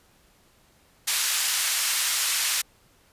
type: band-pass noise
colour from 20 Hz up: white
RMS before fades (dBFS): -25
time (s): 1.07-2.62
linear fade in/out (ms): 10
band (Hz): 1400 to 10000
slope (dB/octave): 12
effects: pink hiss -60 dBFS RMS until 3.12 s + resampled to 32000 Hz